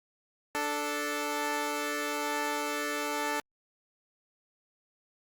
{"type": "tone pair together", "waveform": "10% pulse", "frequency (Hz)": [293.7, 440], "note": ["D4", "A4"], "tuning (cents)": [0, 0], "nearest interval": "perfect fifth", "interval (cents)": 700, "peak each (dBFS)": -25, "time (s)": [0.55, 3.4], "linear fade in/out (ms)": 0, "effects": ["Opus 48 kbps"]}